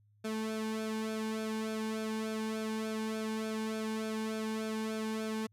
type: tone with flanger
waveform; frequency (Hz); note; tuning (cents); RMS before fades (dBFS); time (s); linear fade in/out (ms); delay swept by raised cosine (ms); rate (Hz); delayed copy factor
sawtooth; 219.1; A3; -7; -36; 0.24-5.47; 10; 1 to 1.58; 3.4; -0.75
effects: added 104 Hz sine -64 dBFS peak until 5.52 s + low-pass 12000 Hz 12 dB/octave